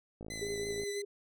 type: click train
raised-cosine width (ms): 2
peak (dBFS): -32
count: 35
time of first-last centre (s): 0.21-0.835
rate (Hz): 54.4
type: tone with vibrato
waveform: 15% pulse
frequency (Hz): 2012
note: B6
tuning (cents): +32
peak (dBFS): -34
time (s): 0.3-1.02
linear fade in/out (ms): 5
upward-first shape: triangle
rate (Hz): 6.1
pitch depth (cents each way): 25
type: tone with tremolo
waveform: sine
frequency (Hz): 405.4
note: G#4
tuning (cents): -42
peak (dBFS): -33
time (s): 0.41-1.05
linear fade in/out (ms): 10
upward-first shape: triangle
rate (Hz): 11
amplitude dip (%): 50
effects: none